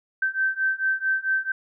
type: beating tone pair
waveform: sine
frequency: 1549 / 1553.5 Hz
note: G6 / G6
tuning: -21 / -16 cents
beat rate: 4.5 Hz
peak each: -25 / -24 dBFS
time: 0.22-1.52 s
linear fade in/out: 5 ms
effects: none